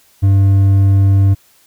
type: tone with hard clipping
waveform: triangle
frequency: 98 Hz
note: G2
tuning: in tune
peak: -8 dBFS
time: 0.22-1.35 s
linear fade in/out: 20 ms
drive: 7 dB
effects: white hiss -51 dBFS RMS until 1.66 s

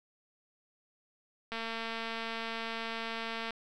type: click train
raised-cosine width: 0.3 ms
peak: -22 dBFS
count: 452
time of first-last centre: 1.52-3.507 s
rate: 227 Hz
effects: none

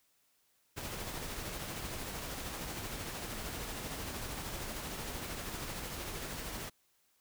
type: noise with tremolo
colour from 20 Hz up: pink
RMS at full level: -40 dBFS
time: 0.76-6.7 s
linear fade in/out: 20 ms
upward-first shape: sine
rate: 13 Hz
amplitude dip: 30%
effects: white hiss -73 dBFS RMS until 7.2 s

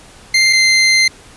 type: tone pair in turn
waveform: 25% pulse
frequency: 2093 / 2080 Hz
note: C7 / C7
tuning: 0 / -11 cents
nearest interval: unison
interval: 11 cents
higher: first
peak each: -5 dBFS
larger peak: neither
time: 0.34-0.53 / 0.53-1.08 s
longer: second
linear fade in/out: 5 ms
effects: pink hiss -41 dBFS RMS until 1.36 s + resampled to 24000 Hz

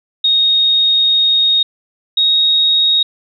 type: tone pair in turn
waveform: sine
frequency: 3729 / 3759 Hz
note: A#7 / A#7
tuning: 0 / +14 cents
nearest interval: unison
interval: 14 cents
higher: second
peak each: -9 dBFS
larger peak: neither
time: 0.24-1.63 / 2.17-3.03 s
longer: first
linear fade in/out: 5 ms
effects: none

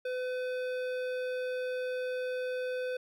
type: tone with hard clipping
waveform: sine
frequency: 505 Hz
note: B4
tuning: 39 cents sharp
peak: -34 dBFS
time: 0.05-2.97 s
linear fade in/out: 5 ms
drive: 13 dB
effects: none

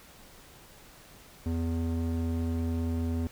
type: tone with band-pass filter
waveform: square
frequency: 82.5 Hz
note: E2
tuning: 2 cents sharp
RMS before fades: -30 dBFS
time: 1.46-3.27 s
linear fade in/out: 0 ms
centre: 190 Hz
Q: 1.3
effects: pink hiss -53 dBFS RMS until 3.31 s

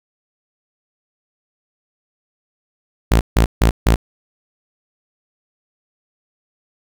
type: tone bursts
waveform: sawtooth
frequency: 56.1 Hz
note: A1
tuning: 34 cents sharp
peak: -6 dBFS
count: 4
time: 3.11-3.96 s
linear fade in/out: 10 ms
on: 100 ms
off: 150 ms
effects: none

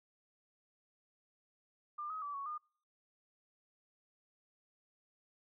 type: tone with pitch steps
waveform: sine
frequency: 1197 / 1268 / 1155 / 1113 / 1216 Hz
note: D6 / D#6 / D6 / C#6 / D#6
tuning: +33 / +32 / -29 / +7 / -40 cents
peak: -39 dBFS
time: 1.98-2.58 s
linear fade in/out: 10 ms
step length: 120 ms
effects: noise-tail reverb RT60 0.5 s tail -26 dB re dry

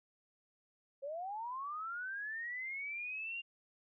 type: linear sweep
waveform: sine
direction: up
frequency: 532 to 2804 Hz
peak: -39 dBFS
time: 1.02-3.42 s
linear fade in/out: 20 ms
effects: none

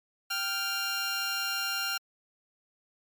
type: tone pair together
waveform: 15% pulse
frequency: 784 / 1396.9 Hz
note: G5 / F6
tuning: 0 / 0 cents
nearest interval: minor seventh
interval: 1000 cents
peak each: -32 / -23 dBFS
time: 0.3-1.98 s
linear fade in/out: 10 ms
effects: MP3 96 kbps

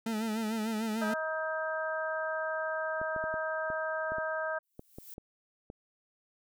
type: tone with vibrato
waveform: 40% pulse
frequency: 220 Hz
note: A3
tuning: in tune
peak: -30 dBFS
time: 0.06-1.14 s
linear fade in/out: 5 ms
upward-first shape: sine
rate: 6.7 Hz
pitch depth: 63 cents each way
type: harmonic tone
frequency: 316.3 Hz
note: D#4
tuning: 29 cents sharp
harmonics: 2 / 3 / 4 / 5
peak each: -34 / -41 / -39 / -36 dBFS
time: 1.01-4.59 s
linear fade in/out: 10 ms
type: clicks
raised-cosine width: 2 ms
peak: -30 dBFS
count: 11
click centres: 3.015 / 3.163 / 3.24 / 3.341 / 3.702 / 4.12 / 4.184 / 4.794 / 4.985 / 5.181 / 5.701 s
type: noise with exponential growth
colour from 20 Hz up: violet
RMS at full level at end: -45 dBFS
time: 4.63-5.14 s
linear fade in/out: 1 ms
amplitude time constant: 110 ms
effects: none

